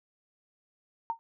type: tone with exponential decay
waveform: sine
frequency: 916 Hz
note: A#5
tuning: 31 cents flat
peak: -24 dBFS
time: 1.1-1.19 s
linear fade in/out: 0 ms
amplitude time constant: 19 ms
effects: none